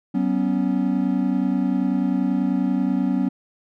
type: chord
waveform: triangle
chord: F# suspended fourth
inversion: none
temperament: equal with one note detuned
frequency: 188.99 / 246.9 / 277.2 Hz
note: F#3 / B3 / C#4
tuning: +37 / 0 / 0 cents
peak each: -21 dBFS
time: 0.14-3.29 s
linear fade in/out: 10 ms
effects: none